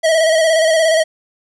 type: tone with vibrato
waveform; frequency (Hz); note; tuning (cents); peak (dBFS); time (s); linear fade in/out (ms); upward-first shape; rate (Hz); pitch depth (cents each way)
square; 643; E5; -43; -11; 0.03-1.04; 20; square; 17; 37
effects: resampled to 24000 Hz + 8-bit